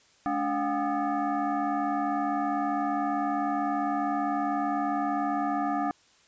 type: tone with frequency modulation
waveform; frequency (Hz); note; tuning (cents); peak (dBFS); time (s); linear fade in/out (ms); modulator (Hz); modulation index
sine; 213.3; G#3; +46; -25; 0.26-5.91; 0; 502; 2
effects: white hiss -61 dBFS RMS until 6.27 s + resampled to 16000 Hz